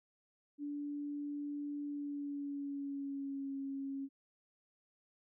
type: tone with pitch glide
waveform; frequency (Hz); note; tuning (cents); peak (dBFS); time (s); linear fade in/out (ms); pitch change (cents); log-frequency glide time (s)
sine; 290 to 273.7; D4 to C#4; -22 to -22; -38; 0.58-4.09; 50; -100; 1.84-3.56
effects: none